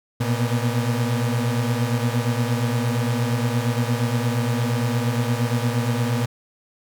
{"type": "tone cluster", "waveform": "35% pulse", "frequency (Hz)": [117.1, 125.7, 242.2], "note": ["A#2", "B2", "B3"], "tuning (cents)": [8, 31, -34], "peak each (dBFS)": [-20, -24, -27], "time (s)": [0.2, 6.26], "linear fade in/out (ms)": 10, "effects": []}